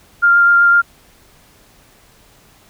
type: tone with vibrato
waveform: sine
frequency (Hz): 1396.9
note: F6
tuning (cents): 0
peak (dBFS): -7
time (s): 0.22-0.82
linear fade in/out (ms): 20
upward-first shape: triangle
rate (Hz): 7.9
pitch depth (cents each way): 12
effects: pink hiss -49 dBFS RMS until 2.69 s

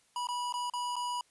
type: tone with dropouts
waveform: square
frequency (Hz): 976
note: B5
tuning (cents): -21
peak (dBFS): -33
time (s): 0.16-1.21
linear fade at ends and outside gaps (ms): 2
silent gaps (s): 0.271-0.287 / 0.525-0.539 / 0.699-0.736 / 0.957-0.964
effects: white hiss -68 dBFS RMS until 1.3 s + resampled to 24000 Hz

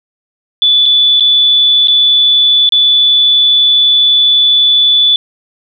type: tone with dropouts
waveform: sine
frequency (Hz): 3468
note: A7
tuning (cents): -26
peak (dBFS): -5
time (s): 0.62-5.16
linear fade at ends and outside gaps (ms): 1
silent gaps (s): 0.857-0.861 / 1.198-1.206 / 1.873-1.882 / 2.691-2.722
effects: none

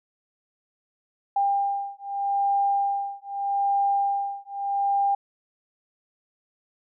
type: beating tone pair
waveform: sine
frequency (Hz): 798 / 798.81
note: G5 / G5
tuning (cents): +31 / +32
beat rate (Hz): 0.81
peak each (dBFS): -25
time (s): 1.36-5.15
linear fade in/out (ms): 5
effects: none

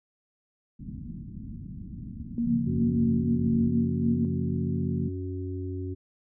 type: low-pass noise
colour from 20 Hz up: white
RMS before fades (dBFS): -39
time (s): 0.79-3.69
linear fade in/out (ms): 10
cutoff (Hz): 250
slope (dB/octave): 48
type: tone with vibrato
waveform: sine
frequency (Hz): 233.1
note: A#3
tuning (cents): 0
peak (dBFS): -24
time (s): 2.38-4.25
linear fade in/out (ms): 2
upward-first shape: triangle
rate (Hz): 2.4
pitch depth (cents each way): 28
type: chord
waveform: sine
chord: Bb minor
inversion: first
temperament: equal with one note detuned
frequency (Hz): 138.59 / 174.61 / 229.1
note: Db3 / F3 / Bb3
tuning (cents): 0 / 0 / -30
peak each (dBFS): -31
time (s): 2.45-5.09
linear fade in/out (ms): 10
type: harmonic tone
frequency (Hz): 92.5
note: F#2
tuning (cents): 0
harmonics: 1 / 3 / 4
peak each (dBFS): -32 / -37 / -38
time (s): 2.66-5.95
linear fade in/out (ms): 20
effects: none

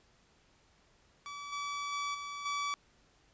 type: tone with level steps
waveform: sawtooth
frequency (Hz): 1148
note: D6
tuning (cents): -40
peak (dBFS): -38 / -32 / -30 / -36 / -29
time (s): 1.26-2.74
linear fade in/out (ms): 0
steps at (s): 1.52 / 1.92 / 2.14 / 2.45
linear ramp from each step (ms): 10
effects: pink hiss -67 dBFS RMS until 3.33 s + resampled to 16000 Hz

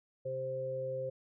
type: harmonic tone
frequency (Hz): 131.2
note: C3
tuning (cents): +5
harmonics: 1 / 3 / 4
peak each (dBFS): -44 / -46 / -35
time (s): 0.25-1.1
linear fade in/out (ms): 10
effects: none

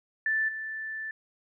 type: tone with level steps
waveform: sine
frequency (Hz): 1761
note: A6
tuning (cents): +1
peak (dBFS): -24 / -33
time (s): 0.26-1.11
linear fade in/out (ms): 2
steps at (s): 0.48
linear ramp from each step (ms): 10
effects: none

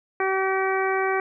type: harmonic tone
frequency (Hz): 382.7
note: G4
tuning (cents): -42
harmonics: 1 / 2 / 3 / 4 / 5 / 6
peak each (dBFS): -24 / -27 / -29 / -30 / -31 / -32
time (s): 0.2-1.2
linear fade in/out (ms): 2
effects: none

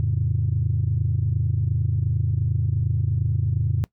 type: chord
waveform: sine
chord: F augmented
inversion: none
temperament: equal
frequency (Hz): 87.31 / 110 / 138.59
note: F2 / A2 / C#3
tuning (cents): 0 / 0 / 0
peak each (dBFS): -24 / -22 / -24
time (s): 0-3.84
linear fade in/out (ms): 0
effects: noise-tail reverb RT60 0.1 s tail -22 dB re dry + tanh soft clip ceiling -12 dBFS

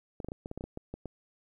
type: clicks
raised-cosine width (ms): 2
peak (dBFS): -25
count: 12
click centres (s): 0.202 / 0.246 / 0.286 / 0.319 / 0.459 / 0.514 / 0.576 / 0.609 / 0.64 / 0.774 / 0.94 / 1.057
effects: 11-bit

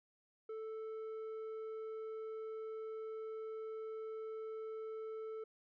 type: tone with low-pass filter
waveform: square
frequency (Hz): 440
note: A4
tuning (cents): 0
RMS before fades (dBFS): -45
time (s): 0.49-5.44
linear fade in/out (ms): 5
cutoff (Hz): 940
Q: 1.2
effects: none

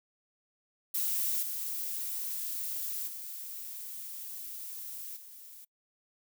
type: noise with level steps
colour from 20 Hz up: violet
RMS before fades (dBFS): -31 / -36 / -42 / -50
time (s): 0.94-5.65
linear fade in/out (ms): 10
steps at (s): 1.42 / 3.07 / 5.16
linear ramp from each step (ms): 10
effects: noise-tail reverb RT60 0.1 s tail -25 dB re dry

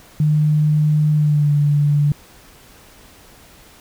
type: tone with pitch glide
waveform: sine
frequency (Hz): 151.6 to 146.01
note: D#3 to D3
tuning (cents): -45 to -10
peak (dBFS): -12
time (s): 0.2-2.12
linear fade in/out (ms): 2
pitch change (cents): -65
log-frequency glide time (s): 1.14-1.52
effects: pink hiss -46 dBFS RMS until 3.8 s

